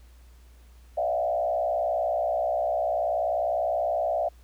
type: tone with frequency modulation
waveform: sine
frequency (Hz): 659.3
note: E5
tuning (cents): 0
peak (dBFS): -23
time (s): 0.97-4.29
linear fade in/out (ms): 10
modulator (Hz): 60.4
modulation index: 1.4
effects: added 60 Hz sine -49 dBFS peak until 4.43 s + pink hiss -62 dBFS RMS until 4.43 s